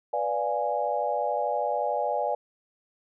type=chord; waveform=sine; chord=B diminished seventh; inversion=none; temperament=equal; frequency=493.9 / 587.3 / 698.5 / 830.6 Hz; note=B4 / D5 / F5 / Ab5; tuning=0 / 0 / 0 / 0 cents; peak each=-32 / -29 / -31 / -29 dBFS; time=0.13-2.35 s; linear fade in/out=5 ms; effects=none